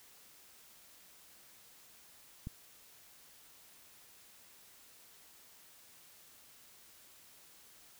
click, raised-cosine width 5 ms, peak -28 dBFS, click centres 2.471 s, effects white hiss -60 dBFS RMS until 7.99 s

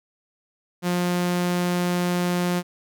sawtooth tone, 177.2 Hz, F3, 25 cents sharp, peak -17 dBFS, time 0.82-2.63 s, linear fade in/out 50 ms, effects none

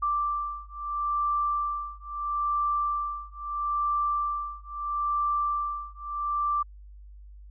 sine beating tone pair, 1174.7 / 1175.46 Hz, D6 / D6, 0 / +1 cents, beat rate 0.76 Hz, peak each -29 dBFS, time 0.02-6.63 s, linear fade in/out 10 ms, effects added 50 Hz sine -44 dBFS peak until 7.5 s

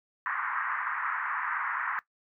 pink band-pass noise, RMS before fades -32 dBFS, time 0.26-1.99 s, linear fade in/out 0 ms, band 1000 to 1900 Hz, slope 48 dB/octave, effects noise-tail reverb RT60 0.1 s tail -18 dB re dry

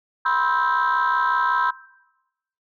sine chord, C major seventh, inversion third, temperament just, 981.1 / 1046.5 / 1308.1 / 1569.8 Hz, B5 / C6 / E6 / G6, -12 / 0 / -14 / +2 cents, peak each -22 dBFS, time 0.25-1.71 s, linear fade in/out 10 ms, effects noise-tail reverb RT60 0.9 s tail -19 dB re dry + tanh soft clip ceiling -12 dBFS

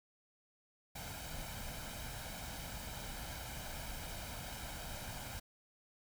pink noise with comb filter, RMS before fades -45 dBFS, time 0.95-5.4 s, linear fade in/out 10 ms, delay 1.3 ms, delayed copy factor +0.6, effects none

